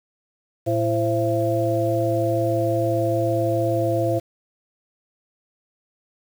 harmonic tone with a mistuned harmonic, 112.2 Hz, A2, 34 cents sharp, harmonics 1 / 3 / 5 / 6, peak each -24 / -24 / -24 / -24 dBFS, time 0.66-4.2 s, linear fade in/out 20 ms, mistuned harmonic 5, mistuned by -110 cents, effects 7-bit

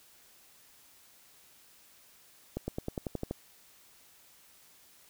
accelerating click train, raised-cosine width 2 ms, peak -20 dBFS, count 9, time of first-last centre 2.57-3.31 s, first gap 110 ms, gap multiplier 0.95, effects white hiss -60 dBFS RMS until 5.09 s

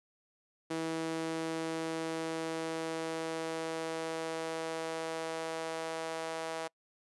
sawtooth tone with high-pass filter sweep, 162.2 Hz, E3, 28 cents flat, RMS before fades -37 dBFS, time 0.7-6.68 s, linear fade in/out 10 ms, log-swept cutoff 330 to 600 Hz, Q 1.8, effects noise-tail reverb RT60 0.1 s tail -26 dB re dry + resampled to 24000 Hz

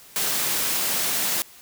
white high-pass noise, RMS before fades -24 dBFS, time 0.16-1.42 s, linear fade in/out 0 ms, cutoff 120 Hz, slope 24 dB/octave, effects white hiss -48 dBFS RMS until 1.61 s

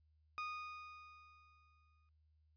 30% pulse tone with exponential decay, 1235 Hz, D#6, 13 cents flat, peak -37 dBFS, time 0.38-2.09 s, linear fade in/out 0 ms, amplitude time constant 370 ms, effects added 77 Hz sine -70 dBFS peak until 2.56 s + resampled to 11025 Hz

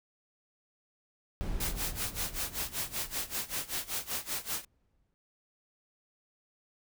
brown noise with exponential decay, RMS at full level -34 dBFS, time 1.41-5.14 s, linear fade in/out 0 ms, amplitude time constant 810 ms
white noise with tremolo, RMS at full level -33 dBFS, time 1.6-4.65 s, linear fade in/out 5 ms, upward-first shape sine, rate 5.2 Hz, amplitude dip 90%
effects none

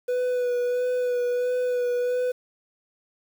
triangle tone with vibrato, 493.9 Hz, B4, in tune, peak -20 dBFS, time 0.08-2.32 s, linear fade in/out 10 ms, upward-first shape sine, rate 1.5 Hz, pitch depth 20 cents each way, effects 8-bit

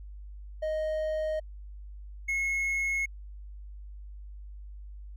triangle tone pair in turn, 623 / 2174 Hz, D#5 / C#7, +2 / -34 cents, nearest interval octave + minor seventh, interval 2164 cents, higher second, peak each -26 / -25 dBFS, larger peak second, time 0.62-1.4 / 2.28-3.06 s, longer neither, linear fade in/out 10 ms, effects added 50 Hz sine -41 dBFS peak until 5.16 s

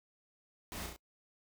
pink noise with echo, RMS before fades -44 dBFS, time 0.72-0.86 s, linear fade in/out 0 ms, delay 34 ms, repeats 3, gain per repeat -3 dB, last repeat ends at 0.962 s, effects noise-tail reverb RT60 0.1 s tail -24 dB re dry

